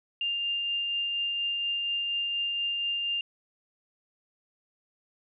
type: tone with tremolo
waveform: sine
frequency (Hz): 2800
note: F7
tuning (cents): +4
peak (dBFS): -26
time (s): 0.21-3.21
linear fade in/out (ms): 2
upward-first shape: triangle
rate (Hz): 4.2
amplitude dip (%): 25
effects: none